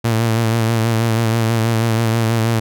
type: tone with vibrato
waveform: sawtooth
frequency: 113.7 Hz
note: A#2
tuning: 43 cents flat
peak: -10 dBFS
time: 0.04-2.6 s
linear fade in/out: 10 ms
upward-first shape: sine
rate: 6.2 Hz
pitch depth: 47 cents each way
effects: none